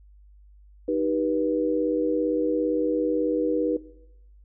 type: chord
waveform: sine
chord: Eb augmented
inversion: none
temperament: just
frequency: 311.1 / 388.9 / 486.1 Hz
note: Eb4 / G4 / B4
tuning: 0 / -14 / -28 cents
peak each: -26 / -29 / -25 dBFS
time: 0.88-3.77 s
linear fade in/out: 5 ms
effects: noise-tail reverb RT60 0.9 s tail -18 dB re dry + added 50 Hz sine -49 dBFS peak until 4.44 s